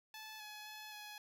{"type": "tone with pitch steps", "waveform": "10% pulse", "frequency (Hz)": [868, 846, 855, 840], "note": ["A5", "G#5", "A5", "G#5"], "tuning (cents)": [-24, 32, -50, 19], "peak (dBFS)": -40, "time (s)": [0.14, 1.18], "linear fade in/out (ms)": 2, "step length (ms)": 260, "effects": []}